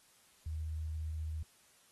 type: tone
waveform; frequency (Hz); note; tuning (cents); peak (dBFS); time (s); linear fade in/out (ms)
sine; 78.6; D#2; +18; -36; 0.46-1.43; 5
effects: white hiss -66 dBFS RMS until 1.91 s + AAC 32 kbps